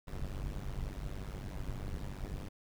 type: noise with amplitude modulation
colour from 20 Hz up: brown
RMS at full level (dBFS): -36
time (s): 0.07-2.49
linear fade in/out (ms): 10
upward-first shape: sine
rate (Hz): 97.9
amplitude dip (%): 95
effects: none